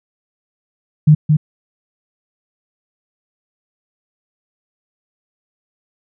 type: tone with echo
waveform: sine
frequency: 152.2 Hz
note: D#3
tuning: 38 cents flat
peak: -4 dBFS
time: 1.07-1.15 s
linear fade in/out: 10 ms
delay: 220 ms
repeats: 1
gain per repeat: -4 dB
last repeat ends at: 1.37 s
effects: none